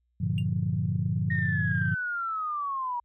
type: chord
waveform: sine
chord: G minor seventh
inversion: none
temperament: equal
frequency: 98 / 116.54 / 146.83 / 174.61 Hz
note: G2 / Bb2 / D3 / F3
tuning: 0 / 0 / 0 / 0 cents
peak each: -30 dBFS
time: 0.2-1.95 s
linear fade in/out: 10 ms
type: tone with exponential decay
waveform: triangle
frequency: 2794 Hz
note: F7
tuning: in tune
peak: -31 dBFS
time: 0.38-0.46 s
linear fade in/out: 1 ms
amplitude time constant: 16 ms
type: linear sweep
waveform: sine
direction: down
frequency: 1864.7 to 949 Hz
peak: -28 dBFS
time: 1.3-3 s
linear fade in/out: 5 ms
effects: tanh soft clip ceiling -14 dBFS + added 60 Hz sine -70 dBFS peak until 3.04 s